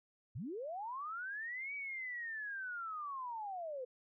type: linear two-way sweep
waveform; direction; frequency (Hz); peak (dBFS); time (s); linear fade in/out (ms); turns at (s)
sine; up then down; 88.6 to 2292 to 485.8; -40; 0.35-3.85; 10; 1.74
effects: none